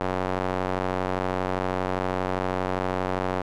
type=tone with band-pass filter; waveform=square; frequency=46.25 Hz; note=F#1; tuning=in tune; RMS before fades=-27 dBFS; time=0-3.42 s; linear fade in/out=10 ms; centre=770 Hz; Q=0.89; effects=none